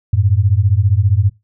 sine beating tone pair, 92.5 / 107.5 Hz, F#2 / A2, 0 / -40 cents, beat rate 15 Hz, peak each -13 dBFS, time 0.13-1.3 s, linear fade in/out 5 ms, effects noise-tail reverb RT60 0.2 s tail -18 dB re dry

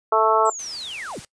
harmonic tone, 220 Hz, A3, in tune, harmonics 2 / 3 / 4 / 5 / 6, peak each -21 / -21 / -21 / -21 / -21 dBFS, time 0.12-0.5 s, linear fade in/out 5 ms
sine linear sweep, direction down, 7902 to 42.16 Hz, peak -30 dBFS, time 0.45-1.2 s, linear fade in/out 10 ms
white noise, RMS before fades -40 dBFS, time 0.59-1.25 s, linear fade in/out 2 ms
effects noise-tail reverb RT60 0.1 s tail -21 dB re dry + resampled to 22050 Hz

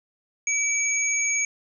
sine tone pair together, 2300 / 6606 Hz, D7 / G#8, -37 / -10 cents, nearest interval octave + tritone, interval 1827 cents, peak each -24 dBFS, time 0.47-1.45 s, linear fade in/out 2 ms, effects none

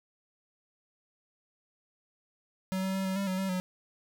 square tone with pitch steps, 188.6 / 190.4 / 191.9 / 189.4 / 197.3 / 186.5 / 192.1 / 183.6 Hz, F#3 / F#3 / G3 / F#3 / G3 / F#3 / G3 / F#3, +33 / +50 / -37 / +41 / +11 / +14 / -35 / -13 cents, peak -30 dBFS, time 2.72-3.6 s, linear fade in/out 0 ms, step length 110 ms, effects none

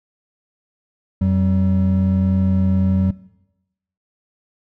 triangle tone pair together, 89.2 / 190.21 Hz, F2 / F#3, +37 / +48 cents, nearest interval octave + minor second, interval 1311 cents, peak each -15 dBFS, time 1.21-3.11 s, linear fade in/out 5 ms, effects noise-tail reverb RT60 0.9 s tail -19 dB re dry

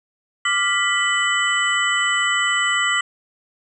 sine tone cluster, 1177 / 1393 / 1966 / 3002 / 7800 Hz, D6 / F6 / B6 / F#7 / B8, +3 / -5 / -8 / +24 / -23 cents, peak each -24 / -25 / -20 / -23 / -28 dBFS, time 0.45-3.01 s, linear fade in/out 5 ms, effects none

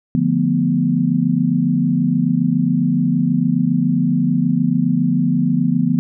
sine chord, B half-diminished seventh, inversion first, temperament equal, 146.83 / 174.61 / 220 / 246.9 Hz, D3 / F3 / A3 / B3, 0 / 0 / 0 / 0 cents, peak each -21 / -18 / -22 / -17 dBFS, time 0.15-5.99 s, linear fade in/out 0 ms, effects none

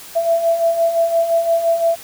sine beating tone pair, 664 / 669.8 Hz, E5 / E5, +12 / +27 cents, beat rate 5.8 Hz, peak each -21 / -14 dBFS, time 0.15-1.96 s, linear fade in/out 20 ms, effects white hiss -37 dBFS RMS until 2.03 s

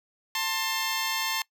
10% pulse tone pair together, 889.7 / 1058 Hz, A5 / C6, +19 / +19 cents, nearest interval minor third, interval 300 cents, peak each -21 dBFS, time 0.35-1.42 s, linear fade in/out 2 ms, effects noise-tail reverb RT60 0.1 s tail -23 dB re dry

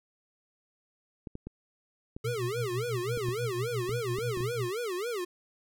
clicks, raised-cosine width 3 ms, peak -26 dBFS, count 10, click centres 1.272 / 1.354 / 1.47 / 2.165 / 3.174 / 3.286 / 3.893 / 4.186 / 4.373 / 4.406 s
square tone with vibrato, 415.3 Hz, G#4, in tune, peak -32 dBFS, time 2.24-5.25 s, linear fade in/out 10 ms, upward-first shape sine, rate 3.6 Hz, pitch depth 280 cents each way
sine tone with tremolo, 121.6 Hz, B2, 26 cents flat, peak -29 dBFS, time 2.24-4.71 s, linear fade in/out 10 ms, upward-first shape triangle, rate 6 Hz, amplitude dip 95%
effects none

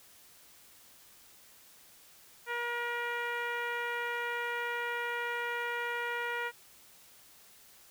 10% pulse tone with low-pass filter, 476.7 Hz, A#4, 39 cents sharp, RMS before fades -35 dBFS, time 2.46-6.52 s, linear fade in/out 50 ms, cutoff 2000 Hz, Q 1.5, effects white hiss -58 dBFS RMS until 7.9 s

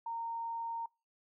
sine tone, 922 Hz, A#5, 19 cents flat, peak -36 dBFS, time 0.06-0.86 s, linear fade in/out 5 ms, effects noise-tail reverb RT60 0.3 s tail -26 dB re dry

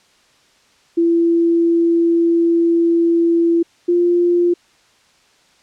sine tone pair in turn, 336.7 / 348.8 Hz, E4 / F4, +37 / -2 cents, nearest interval minor second, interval 61 cents, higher second, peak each -11 dBFS, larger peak neither, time 0.97-3.63 / 3.88-4.54 s, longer first, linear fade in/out 10 ms, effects white hiss -54 dBFS RMS until 5.62 s + low-pass 6000 Hz 12 dB/octave

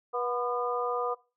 harmonic tone with a mistuned harmonic, 243.3 Hz, B3, 26 cents flat, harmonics 2 / 3 / 4 / 5, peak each -31 / -35 / -37 / -33 dBFS, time 0.13-1.15 s, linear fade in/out 20 ms, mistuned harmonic 4, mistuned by +49 cents, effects noise-tail reverb RT60 0.3 s tail -20 dB re dry

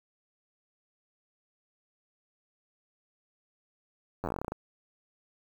slowing click train, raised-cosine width 1 ms, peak -19 dBFS, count 14, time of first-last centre 4.24-4.52 s, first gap 10 ms, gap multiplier 1.12, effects 8-bit

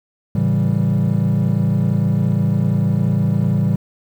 triangle chord, A dominant seventh, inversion none, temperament equal, 110 / 138.59 / 164.81 / 196 Hz, A2 / C#3 / E3 / G3, 0 / 0 / 0 / 0 cents, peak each -17 dBFS, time 0.35-3.76 s, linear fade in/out 5 ms, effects tanh soft clip ceiling -6 dBFS + 8-bit

